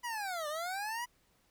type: linear two-way sweep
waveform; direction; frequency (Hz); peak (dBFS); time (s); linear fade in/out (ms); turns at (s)
25% pulse; down then up; 987.8 to 585 to 987.8; -32; 0.03-1.06; 20; 0.48
effects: pink hiss -71 dBFS RMS until 1.5 s